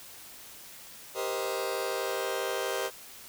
sawtooth chord, C minor seventh, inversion second, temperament just, 392.4 / 470.9 / 523.3 / 627.9 Hz, G4 / Bb4 / C5 / Eb5, +2 / +18 / 0 / +16 cents, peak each -31 / -32 / -31 / -33 dBFS, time 1.14-2.91 s, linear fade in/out 50 ms, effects white hiss -48 dBFS RMS until 3.28 s

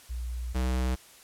sine / square tone pair in turn, 60.4 / 63.49 Hz, B1 / B1, -38 / +49 cents, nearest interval minor second, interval 87 cents, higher second, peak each -31 / -26 dBFS, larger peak second, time 0.09-0.54 / 0.54-0.96 s, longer first, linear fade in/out 20 ms, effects white hiss -53 dBFS RMS until 1.23 s + low-pass 12000 Hz 12 dB/octave

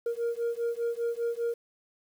sine beating tone pair, 466.2 / 471.2 Hz, A#4 / A#4, 0 / +19 cents, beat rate 5 Hz, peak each -29 dBFS, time 0.06-1.54 s, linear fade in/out 5 ms, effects tanh soft clip ceiling -25 dBFS + 9-bit

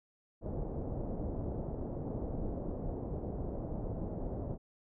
pink low-pass noise, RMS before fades -38 dBFS, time 0.41-4.58 s, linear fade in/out 50 ms, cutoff 650 Hz, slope 24 dB/octave, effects none

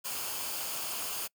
white noise with comb filter, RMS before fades -36 dBFS, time 0.04-1.28 s, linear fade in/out 20 ms, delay 0.52 ms, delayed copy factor -0.5, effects noise-tail reverb RT60 0.1 s tail -25 dB re dry

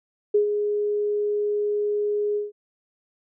sine tone with ADSR envelope, 415.3 Hz, G#4, in tune, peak -14 dBFS, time 0.34-2.52 s, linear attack 9 ms, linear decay 110 ms, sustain -7 dB, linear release 160 ms, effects none

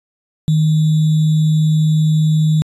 sine tone with sample-and-hold, 155.8 Hz, D#3, 3 cents sharp, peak -10 dBFS, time 0.48-2.62 s, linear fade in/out 0 ms, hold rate 3675 Hz, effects resampled to 24000 Hz

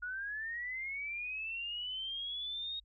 sine linear sweep, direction up, 1436 to 3761 Hz, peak -37 dBFS, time 0.02-2.8 s, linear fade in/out 10 ms, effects added 50 Hz sine -62 dBFS peak until 2.84 s

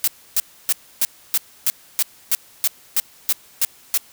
blue noise bursts, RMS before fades -17 dBFS, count 13, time 0.04-3.975 s, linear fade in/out 0 ms, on 35 ms, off 290 ms, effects white hiss -49 dBFS RMS until 4.12 s

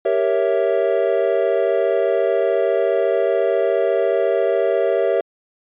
triangle chord, G diminished seventh, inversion none, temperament equal, 392 / 466.2 / 554.4 / 659.3 Hz, G4 / Bb4 / Db5 / Fb5, 0 / 0 / 0 / 0 cents, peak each -19 dBFS, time 0.05-5.21 s, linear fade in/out 5 ms, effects resampled to 8000 Hz

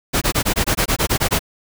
pink noise bursts, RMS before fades -17 dBFS, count 12, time 0.13-1.393 s, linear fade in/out 20 ms, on 86 ms, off 21 ms, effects none

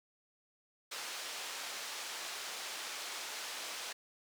white band-pass noise, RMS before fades -43 dBFS, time 0.91-3.93 s, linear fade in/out 10 ms, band 480 to 5800 Hz, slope 12 dB/octave, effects none

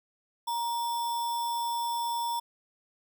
sine tone with sample-and-hold, 941 Hz, A#5, 16 cents sharp, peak -28 dBFS, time 0.47-2.4 s, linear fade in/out 10 ms, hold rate 4410 Hz, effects none

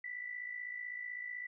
sine tone with amplitude modulation, 1975.5 Hz, B6, in tune, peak -37 dBFS, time 0.04-1.47 s, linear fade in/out 5 ms, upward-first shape sine, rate 55.9 Hz, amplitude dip 65%, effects none

